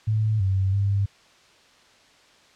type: tone with pitch steps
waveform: sine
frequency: 108.5 / 95.8 / 99.6 Hz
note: A2 / G2 / G2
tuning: -24 / -39 / +28 cents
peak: -19 dBFS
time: 0.07-1.06 s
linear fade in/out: 10 ms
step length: 330 ms
effects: white hiss -55 dBFS RMS until 2.55 s + low-pass 5000 Hz 12 dB/octave